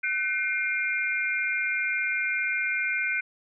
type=tone cluster; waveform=sine; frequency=1512 / 2125 / 2390 Hz; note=F#6 / C7 / D7; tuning=+37 / +26 / +30 cents; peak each=-29 dBFS; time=0.03-3.21 s; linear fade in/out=10 ms; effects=none